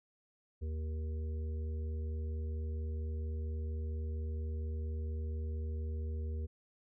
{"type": "harmonic tone with a mistuned harmonic", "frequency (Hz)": 77.78, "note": "D#2", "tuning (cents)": 0, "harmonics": [1, 3, 5, 6], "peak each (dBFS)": [-35, -51, -52, -53], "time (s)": [0.61, 6.47], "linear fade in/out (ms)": 20, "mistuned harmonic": 6, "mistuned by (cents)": 24, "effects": []}